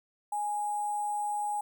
sine tone with sample-and-hold, 830.6 Hz, G#5, in tune, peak -29 dBFS, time 0.32-1.61 s, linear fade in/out 5 ms, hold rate 8820 Hz, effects none

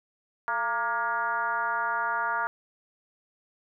sine tone with frequency modulation, 1174.7 Hz, D6, in tune, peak -25 dBFS, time 0.48-2.47 s, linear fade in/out 0 ms, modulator 245 Hz, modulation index 1.7, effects none

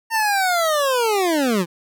25% pulse linear sweep, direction down, 916 to 161.5 Hz, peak -13 dBFS, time 0.1-1.66 s, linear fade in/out 50 ms, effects none

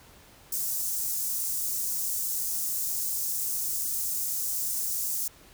white high-pass noise, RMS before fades -30 dBFS, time 0.52-5.28 s, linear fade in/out 5 ms, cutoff 6100 Hz, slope 24 dB/octave, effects pink hiss -54 dBFS RMS until 5.53 s

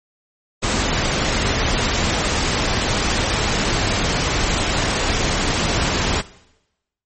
pink noise, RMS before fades -19 dBFS, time 0.62-6.22 s, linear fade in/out 20 ms, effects noise-tail reverb RT60 0.9 s tail -19 dB re dry + MP3 32 kbps

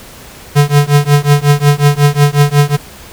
square tone with tremolo, 144.9 Hz, D3, 23 cents flat, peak -3 dBFS, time 0.55-2.77 s, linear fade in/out 20 ms, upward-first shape triangle, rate 5.5 Hz, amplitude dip 100%, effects pink hiss -34 dBFS RMS until 3.12 s

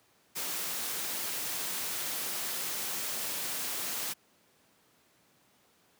white noise, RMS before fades -35 dBFS, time 0.35-4.14 s, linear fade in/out 20 ms, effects pink hiss -66 dBFS RMS until 5.99 s + high-pass 150 Hz 12 dB/octave

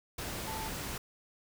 sine tone in noise, 879 Hz, A5, 2 cents flat, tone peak -40 dBFS, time 0.47-0.68 s, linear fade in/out 5 ms, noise pink, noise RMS -39 dBFS, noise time 0.18-0.98 s, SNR -4 dB, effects none

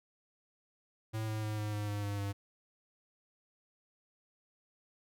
square tone with pitch steps, 110 / 108.55 / 107.12 / 105.7 / 104.31 / 102.93 / 101.57 / 100.23 Hz, A2 / A2 / A2 / G#2 / G#2 / G#2 / G#2 / G2, 0 / -23 / -46 / +31 / +8 / -15 / -38 / +39 cents, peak -35 dBFS, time 1.13-2.33 s, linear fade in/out 20 ms, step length 150 ms, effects none

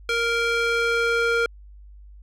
square tone with band-pass filter sweep, 466.2 Hz, A#4, in tune, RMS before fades -22 dBFS, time 0.09-1.46 s, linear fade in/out 2 ms, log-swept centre 2300 to 1400 Hz, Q 1, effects added 50 Hz sine -42 dBFS peak until 2.22 s

